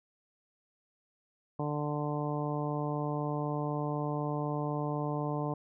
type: harmonic tone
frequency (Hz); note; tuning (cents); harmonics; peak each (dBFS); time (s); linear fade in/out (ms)
148; D3; +14; 1 / 2 / 3 / 4 / 5 / 6 / 7; -34 / -37 / -39 / -40 / -41 / -42 / -42; 1.59-5.54; 5
effects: none